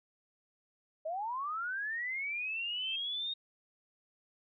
sine linear sweep, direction up, 605 to 3729 Hz, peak -34 dBFS, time 1.05-3.34 s, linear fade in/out 10 ms
sine tone with exponential growth, 2637 Hz, E7, in tune, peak -36 dBFS, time 2.4-2.96 s, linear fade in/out 5 ms, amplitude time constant 120 ms
effects none

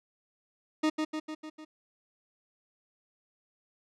40% pulse tone with echo, 310 Hz, D#4, 6 cents flat, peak -23 dBFS, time 0.83-0.9 s, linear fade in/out 10 ms, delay 150 ms, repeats 5, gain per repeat -4 dB, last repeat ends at 1.65 s, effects low-pass 6000 Hz 12 dB/octave

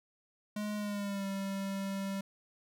square tone with pitch glide, 209.6 to 195.56 Hz, G#3 to G3, +16 to -4 cents, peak -35 dBFS, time 0.56-2.21 s, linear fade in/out 5 ms, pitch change -120 cents, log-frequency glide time 0.76-1.26 s, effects none

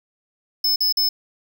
square tone bursts, 5220 Hz, E8, 18 cents flat, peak -17 dBFS, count 3, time 0.64-1.09 s, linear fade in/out 5 ms, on 120 ms, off 45 ms, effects none

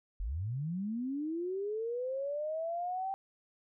sine linear sweep, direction up, 39.79 to 784 Hz, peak -33 dBFS, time 0.2-3.14 s, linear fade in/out 0 ms, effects none

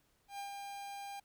45% pulse tone with ADSR envelope, 801 Hz, G5, 37 cents sharp, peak -40 dBFS, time 0.28-1.2 s, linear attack 110 ms, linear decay 100 ms, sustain -3 dB, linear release 7 ms, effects pink hiss -74 dBFS RMS until 1.24 s

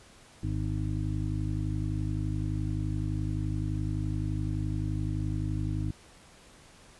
harmonic tone, 51.7 Hz, G#1, 7 cents flat, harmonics 1 / 2 / 3 / 5 / 6, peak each -34 / -31 / -36 / -40 / -38 dBFS, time 0.43-5.91 s, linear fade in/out 5 ms, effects pink hiss -55 dBFS RMS until 6.99 s + resampled to 24000 Hz

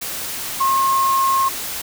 sine tone in noise, 1074 Hz, C6, 45 cents sharp, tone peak -14 dBFS, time 0.6-1.49 s, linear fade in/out 10 ms, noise white, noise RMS -27 dBFS, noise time 0.01-1.82 s, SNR +10 dB, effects none

